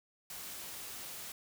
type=noise; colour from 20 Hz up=white; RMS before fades=-45 dBFS; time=0.3-1.32 s; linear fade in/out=2 ms; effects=none